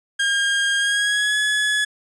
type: tone with pitch glide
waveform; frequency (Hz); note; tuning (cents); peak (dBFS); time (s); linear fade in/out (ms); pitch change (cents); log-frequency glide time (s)
30% pulse; 1615 to 1698.2; G#6 to G#6; -49 to +38; -15; 0.19-1.85; 10; +87; 0.78-1.37
effects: resampled to 22050 Hz